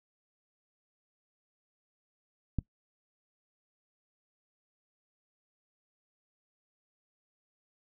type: click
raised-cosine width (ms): 5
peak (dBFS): -17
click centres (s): 2.587
effects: noise-tail reverb RT60 0.1 s tail -21 dB re dry